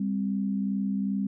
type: tone pair together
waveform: sine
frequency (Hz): 199.04 / 261.6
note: G3 / C4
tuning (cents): +27 / 0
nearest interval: perfect fourth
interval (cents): 473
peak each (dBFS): -26 / -32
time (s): 0-1.27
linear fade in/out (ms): 5
effects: none